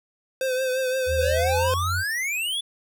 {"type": "tone with vibrato", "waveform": "square", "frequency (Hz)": 517, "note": "C5", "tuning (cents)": -21, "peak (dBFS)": -23, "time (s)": [0.41, 1.74], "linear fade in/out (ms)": 2, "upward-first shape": "triangle", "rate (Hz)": 5.8, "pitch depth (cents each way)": 48}
{"type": "tone with pitch glide", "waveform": "sine", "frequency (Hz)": [79.5, 89.75], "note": ["D#2", "F2"], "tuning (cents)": [38, 48], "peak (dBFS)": -25, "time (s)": [1.06, 2.04], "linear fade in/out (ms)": 50, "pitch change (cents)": 210, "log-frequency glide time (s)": [1.34, 1.75]}
{"type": "exponential sweep", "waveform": "square", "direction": "up", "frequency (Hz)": [502, 3506], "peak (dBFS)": -25, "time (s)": [1.18, 2.61], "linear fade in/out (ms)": 10}
{"effects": []}